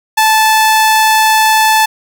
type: tone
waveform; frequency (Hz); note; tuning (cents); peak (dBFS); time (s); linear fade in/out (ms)
sawtooth; 874; A5; -12; -3; 0.17-1.86; 10
effects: none

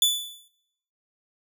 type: tone with exponential decay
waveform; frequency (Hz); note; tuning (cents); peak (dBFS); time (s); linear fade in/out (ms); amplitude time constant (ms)
sawtooth; 3474; A7; -23; -12; 0.02-0.48; 2; 98
effects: noise-tail reverb RT60 0.7 s tail -18 dB re dry

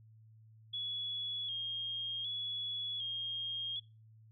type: tone with vibrato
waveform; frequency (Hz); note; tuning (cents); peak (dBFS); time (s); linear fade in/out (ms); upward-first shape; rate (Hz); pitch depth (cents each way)
sine; 3309; G#7; -7; -36; 0.73-3.8; 10; square; 0.66; 39
effects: noise-tail reverb RT60 0.3 s tail -24 dB re dry + added 110 Hz sine -57 dBFS peak until 4.31 s

